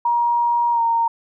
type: tone with pitch glide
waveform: sine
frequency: 948 to 924.2 Hz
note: A#5 to A#5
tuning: +29 to -15 cents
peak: -15 dBFS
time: 0.05-1.08 s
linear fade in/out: 5 ms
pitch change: -44 cents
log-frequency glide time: 0.72-0.81 s
effects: none